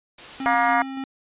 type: noise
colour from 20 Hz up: white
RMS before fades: -39 dBFS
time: 0.18-0.74 s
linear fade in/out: 5 ms
type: tone with tremolo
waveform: square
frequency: 268 Hz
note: C4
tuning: 42 cents sharp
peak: -28 dBFS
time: 0.4-1.04 s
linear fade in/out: 2 ms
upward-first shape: square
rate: 3.5 Hz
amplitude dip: 30%
type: harmonic tone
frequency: 237.7 Hz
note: A#3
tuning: 34 cents sharp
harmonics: 3 / 4 / 5 / 6 / 7 / 8 / 9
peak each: -21 / -23 / -25 / -27 / -28 / -29 / -30 dBFS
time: 0.46-0.82 s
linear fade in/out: 0 ms
effects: resampled to 8000 Hz